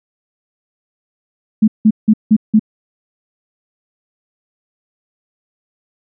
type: tone bursts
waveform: sine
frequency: 216.4 Hz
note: A3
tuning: 29 cents flat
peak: -5 dBFS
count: 5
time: 1.62-2.595 s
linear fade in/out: 10 ms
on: 59 ms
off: 170 ms
effects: none